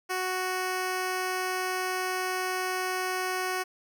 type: tone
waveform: 10% pulse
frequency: 370 Hz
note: F#4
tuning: in tune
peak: -20 dBFS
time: 0.09-3.64 s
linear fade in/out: 20 ms
effects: none